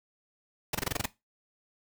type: noise bursts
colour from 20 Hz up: pink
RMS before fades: -29 dBFS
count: 8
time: 0.73-1.058 s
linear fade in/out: 5 ms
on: 20 ms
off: 24 ms
effects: noise-tail reverb RT60 0.2 s tail -17 dB re dry

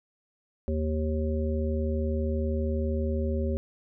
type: harmonic tone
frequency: 77.7 Hz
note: D#2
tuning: 2 cents flat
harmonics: 1 / 3 / 5 / 7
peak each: -27 / -32 / -34 / -35 dBFS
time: 0.68-3.57 s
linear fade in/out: 0 ms
effects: none

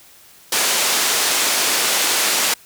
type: band-pass noise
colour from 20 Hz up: white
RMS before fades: -18 dBFS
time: 0.52-2.54 s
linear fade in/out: 5 ms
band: 310 to 8600 Hz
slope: 12 dB/octave
effects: white hiss -47 dBFS RMS until 2.65 s

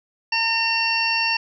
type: harmonic tone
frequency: 910 Hz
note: A#5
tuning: 42 cents flat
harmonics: 1 / 2 / 3 / 5 / 6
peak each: -26 / -28 / -21 / -27 / -28 dBFS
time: 0.32-1.37 s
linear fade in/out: 5 ms
effects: none

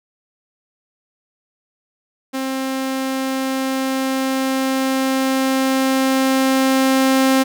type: tone with level ramp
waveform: sawtooth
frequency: 265.1 Hz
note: C4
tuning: 23 cents sharp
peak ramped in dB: -17 to -8 dBFS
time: 2.33-7.44 s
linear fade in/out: 20 ms
effects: none

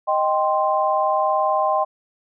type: chord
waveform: sine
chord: C minor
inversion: first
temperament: equal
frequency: 622.3 / 784 / 1046.5 Hz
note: Eb5 / G5 / C6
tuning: 0 / 0 / 0 cents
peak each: -21 dBFS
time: 0.07-1.85 s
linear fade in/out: 20 ms
effects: none

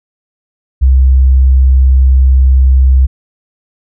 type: tone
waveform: sine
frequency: 65.41 Hz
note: C2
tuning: in tune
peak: -3 dBFS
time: 0.81-3.07 s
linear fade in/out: 20 ms
effects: none

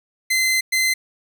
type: tone bursts at uneven times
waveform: sawtooth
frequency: 2062 Hz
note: C7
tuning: 26 cents flat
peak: -13 dBFS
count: 2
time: 0.3-0.61 / 0.72-0.94 s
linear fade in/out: 10 ms
effects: none

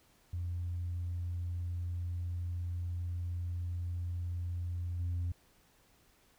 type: tone with level steps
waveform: sine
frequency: 87.31 Hz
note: F2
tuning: in tune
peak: -33 / -30 dBFS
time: 0.33-5.32 s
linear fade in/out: 5 ms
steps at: 4.99 s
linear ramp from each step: 10 ms
effects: tanh soft clip ceiling -30 dBFS + pink hiss -67 dBFS RMS until 6.38 s

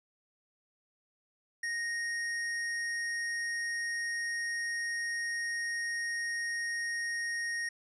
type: tone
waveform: square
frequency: 1864.7 Hz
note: A#6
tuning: in tune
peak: -33 dBFS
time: 1.63-7.69 s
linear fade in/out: 5 ms
effects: resampled to 22050 Hz

